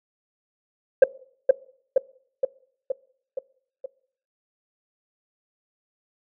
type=tone with echo; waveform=sine; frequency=530 Hz; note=C5; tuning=22 cents sharp; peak=-4 dBFS; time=1.02-1.04 s; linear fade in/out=5 ms; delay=470 ms; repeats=6; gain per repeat=-4 dB; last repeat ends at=3.86 s; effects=noise-tail reverb RT60 0.6 s tail -22 dB re dry + tanh soft clip ceiling -6 dBFS